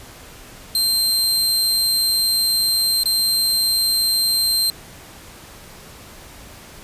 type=tone with dropouts; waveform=sawtooth; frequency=4149 Hz; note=C8; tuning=15 cents flat; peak=-13 dBFS; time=0.75-4.7 s; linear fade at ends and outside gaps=1 ms; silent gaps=3.034-3.057 s; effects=pink hiss -41 dBFS RMS until 6.83 s + resampled to 32000 Hz